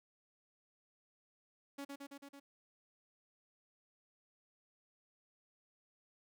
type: tone with echo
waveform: sawtooth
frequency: 280.1 Hz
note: C#4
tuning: 18 cents sharp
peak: -39 dBFS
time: 1.78-1.85 s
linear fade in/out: 10 ms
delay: 110 ms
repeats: 5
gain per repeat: -2 dB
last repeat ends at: 2.4 s
effects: none

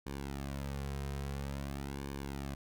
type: tone with flanger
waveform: sawtooth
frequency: 69.3 Hz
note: C#2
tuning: in tune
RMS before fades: -40 dBFS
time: 0.06-2.55 s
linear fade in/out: 5 ms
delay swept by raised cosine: 1.5 to 3.5 ms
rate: 0.49 Hz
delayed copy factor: -0.75
effects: none

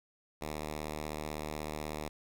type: tone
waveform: 5% pulse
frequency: 76.2 Hz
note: D#2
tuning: 36 cents flat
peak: -26 dBFS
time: 0.41-2.09 s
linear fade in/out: 5 ms
effects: none

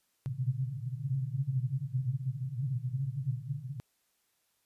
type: band-pass noise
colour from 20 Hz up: white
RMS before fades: -34 dBFS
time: 0.26-3.8 s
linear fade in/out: 0 ms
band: 120 to 140 Hz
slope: 96 dB/octave
effects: white hiss -75 dBFS RMS until 4.65 s + resampled to 32000 Hz

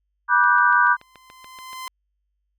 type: chord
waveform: sine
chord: G major seventh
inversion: first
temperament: equal with one note detuned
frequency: 973 / 1174.7 / 1480 / 1568 Hz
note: B5 / D6 / F#6 / G6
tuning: -26 / 0 / 0 / 0 cents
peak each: -19 dBFS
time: 0.28-0.97 s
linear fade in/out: 50 ms
type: click train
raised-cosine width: 0.3 ms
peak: -27 dBFS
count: 11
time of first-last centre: 0.44-1.875 s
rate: 6.97 Hz
type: tone with exponential growth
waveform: sawtooth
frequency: 1033 Hz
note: C6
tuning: 22 cents flat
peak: -26 dBFS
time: 0.59-1.88 s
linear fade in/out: 1 ms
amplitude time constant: 280 ms
effects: added 50 Hz sine -70 dBFS peak until 2.58 s

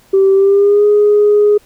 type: tone with pitch glide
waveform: sine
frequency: 387.8 to 415.6 Hz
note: G4 to G#4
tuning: -19 to +1 cents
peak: -5 dBFS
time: 0.13-1.58 s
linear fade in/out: 10 ms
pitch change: +120 cents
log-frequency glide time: 0.34-0.85 s
effects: tanh soft clip ceiling -2 dBFS + pink hiss -49 dBFS RMS until 1.65 s

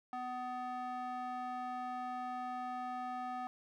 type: tone with band-pass filter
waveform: square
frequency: 250 Hz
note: B3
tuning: 21 cents sharp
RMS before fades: -41 dBFS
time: 0.13-3.47 s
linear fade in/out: 0 ms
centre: 950 Hz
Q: 8.6
effects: none

